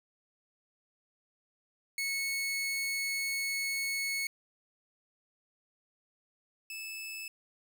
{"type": "tone pair in turn", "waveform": "sawtooth", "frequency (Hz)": [2201, 2617], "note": ["C#7", "E7"], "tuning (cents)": [-13, -13], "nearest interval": "minor third", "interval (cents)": 300, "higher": "second", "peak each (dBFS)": [-28, -36], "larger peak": "first", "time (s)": [[1.98, 4.27], [6.7, 7.28]], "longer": "first", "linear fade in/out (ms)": 2, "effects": ["11-bit"]}